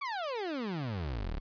30% pulse exponential sweep, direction down, 1174.7 to 30.87 Hz, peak -31 dBFS, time 0.01-1.4 s, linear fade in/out 10 ms, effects resampled to 11025 Hz + 11-bit

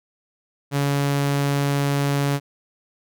sawtooth tone, 141.4 Hz, C#3, 35 cents sharp, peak -15 dBFS, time 0.71-2.4 s, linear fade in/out 50 ms, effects none

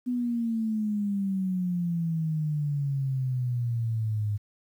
sine exponential sweep, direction down, 250 to 102.8 Hz, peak -25 dBFS, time 0.06-4.38 s, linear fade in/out 20 ms, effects 10-bit

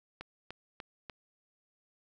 click train, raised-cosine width 0.3 ms, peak -26 dBFS, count 4, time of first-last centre 0.21-1.098 s, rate 3.38 Hz, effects none

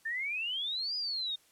sine exponential two-way sweep, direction up then down, 1760 to 4978 to 3635 Hz, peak -32 dBFS, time 0.05-1.36 s, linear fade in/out 10 ms, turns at 0.96 s, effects white hiss -65 dBFS RMS until 1.51 s + low-pass 12000 Hz 12 dB/octave

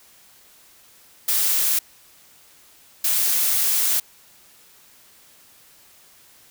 blue noise bursts at uneven times, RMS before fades -20 dBFS, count 2, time 1.28-1.79 / 3.04-4 s, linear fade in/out 5 ms, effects white hiss -52 dBFS RMS until 6.5 s

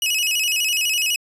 sawtooth tone with vibrato, 2734 Hz, F7, 37 cents flat, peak -15 dBFS, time 0.02-1.16 s, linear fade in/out 2 ms, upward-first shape square, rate 12 Hz, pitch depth 110 cents each way, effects resampled to 32000 Hz

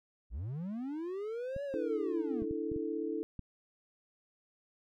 triangle linear two-way sweep, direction up then down, 46.25 to 576 to 202.3 Hz, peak -34 dBFS, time 0.3-2.46 s, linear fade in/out 50 ms, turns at 1.64 s
clicks, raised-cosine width 5 ms, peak -30 dBFS, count 6, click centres 1.564 / 2.421 / 2.511 / 2.717 / 2.762 / 3.393 s
sine chord, D suspended second, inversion none, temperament just, 293.7 / 330.4 / 440.5 Hz, D4 / E4 / A4, 0 / +4 / +2 cents, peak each -39 / -37 / -37 dBFS, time 1.74-3.23 s, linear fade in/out 0 ms
effects none

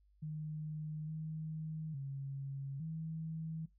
sine tone with pitch steps, 153.8 / 157.1 / 137.4 / 160.2 Hz, D#3 / D#3 / C#3 / E3, -20 / +17 / -15 / -49 cents, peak -39 dBFS, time 0.22-3.66 s, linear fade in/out 10 ms, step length 860 ms, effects noise-tail reverb RT60 0.2 s tail -21 dB re dry + added 50 Hz sine -66 dBFS peak until 3.78 s

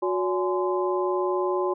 sine tone cluster, 365.4 / 570 / 840 / 1031 Hz, F#4 / C#5 / G#5 / C6, -22 / +48 / +19 / -26 cents, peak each -24 / -30 / -32 / -30 dBFS, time 0.02-1.74 s, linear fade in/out 10 ms, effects none

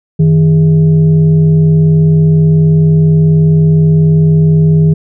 sine tone with frequency modulation, 157.6 Hz, D#3, 23 cents sharp, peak -4 dBFS, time 0.19-4.94 s, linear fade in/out 10 ms, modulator 251 Hz, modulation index 0.4, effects none

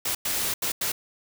white noise bursts at uneven times, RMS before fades -27 dBFS, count 4, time 0.05-0.15 / 0.25-0.54 / 0.62-0.72 / 0.81-0.92 s, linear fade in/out 5 ms, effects none

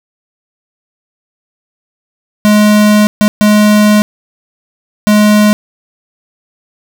square tone bursts at uneven times, 210.1 Hz, G#3, 20 cents sharp, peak -5 dBFS, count 4, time 2.45-3.07 / 3.21-3.28 / 3.41-4.02 / 5.07-5.53 s, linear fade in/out 0 ms, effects none

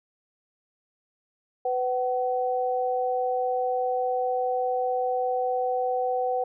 sine tone pair together, 501 / 756.1 Hz, B4 / F#5, +25 / +37 cents, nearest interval perfect fifth, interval 712 cents, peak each -26 dBFS, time 1.65-6.44 s, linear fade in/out 5 ms, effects none

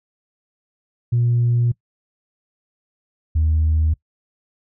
sine tone pair in turn, 119.6 / 78.59 Hz, A#2 / D#2, +45 / +18 cents, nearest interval perfect fifth, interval 727 cents, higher first, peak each -13 / -13 dBFS, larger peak neither, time 1.12-1.72 / 3.35-3.94 s, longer first, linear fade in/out 10 ms, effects noise-tail reverb RT60 0.1 s tail -22 dB re dry + tanh soft clip ceiling -11 dBFS

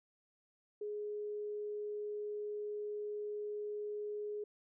sine tone, 417.7 Hz, G#4, 10 cents sharp, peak -38 dBFS, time 0.81-4.44 s, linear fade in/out 5 ms, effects none

